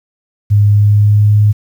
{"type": "tone with pitch glide", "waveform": "sine", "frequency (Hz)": [103.1, 104.84], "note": ["G#2", "G#2"], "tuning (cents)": [-12, 17], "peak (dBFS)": -5, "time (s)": [0.5, 1.53], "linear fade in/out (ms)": 20, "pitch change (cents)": 29, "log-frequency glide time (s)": [0.68, 1.4], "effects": ["7-bit"]}